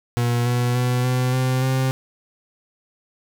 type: tone with pitch steps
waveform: 40% pulse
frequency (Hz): 120 / 122.17 / 124.38 / 126.62 / 128.91 / 131.24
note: B2 / B2 / B2 / B2 / C3 / C3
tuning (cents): -49 / -18 / +13 / +44 / -25 / +6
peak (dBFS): -17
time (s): 0.17-1.91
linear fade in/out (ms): 0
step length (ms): 290
effects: none